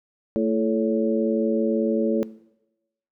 harmonic tone with a mistuned harmonic, 111.7 Hz, A2, 27 cents sharp, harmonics 2 / 3 / 4 / 5, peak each -23 / -25 / -26 / -27 dBFS, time 0.36-2.23 s, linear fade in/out 0 ms, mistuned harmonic 4, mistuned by -54 cents, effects noise-tail reverb RT60 0.9 s tail -19 dB re dry

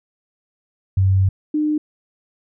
sine tone pair in turn, 95.6 / 302.9 Hz, G2 / D#4, -43 / -46 cents, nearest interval octave + minor sixth, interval 1997 cents, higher second, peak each -12 / -16 dBFS, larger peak first, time 0.97-1.29 / 1.54-1.78 s, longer first, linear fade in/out 5 ms, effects none

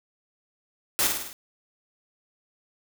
white noise with echo, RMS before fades -23 dBFS, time 0.99-1.07 s, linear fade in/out 0 ms, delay 52 ms, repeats 5, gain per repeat -4 dB, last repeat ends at 1.33 s, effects none

